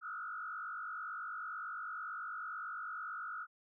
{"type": "tone with frequency modulation", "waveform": "sine", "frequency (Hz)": 1358, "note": "F6", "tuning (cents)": -49, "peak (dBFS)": -40, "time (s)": [0.01, 3.47], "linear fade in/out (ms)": 50, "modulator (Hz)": 49, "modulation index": 2.1, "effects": []}